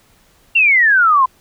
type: exponential sweep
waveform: sine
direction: down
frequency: 2794 to 1008 Hz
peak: -8 dBFS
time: 0.55-1.26 s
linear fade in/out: 10 ms
effects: pink hiss -53 dBFS RMS until 1.4 s